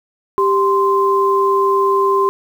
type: tone pair together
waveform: sine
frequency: 393.4 / 1041.5 Hz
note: G4 / C6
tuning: +6 / -8 cents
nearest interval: octave + perfect fourth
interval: 1686 cents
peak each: -14 dBFS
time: 0.38-2.29 s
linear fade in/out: 0 ms
effects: 7-bit